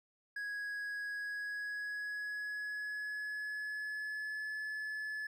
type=tone with pitch glide; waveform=triangle; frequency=1661 to 1720.6 Hz; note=G#6 to A6; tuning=0 to -39 cents; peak=-36 dBFS; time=0.36-5.27 s; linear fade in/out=5 ms; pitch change=+61 cents; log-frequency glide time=1.14-4.5 s; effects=none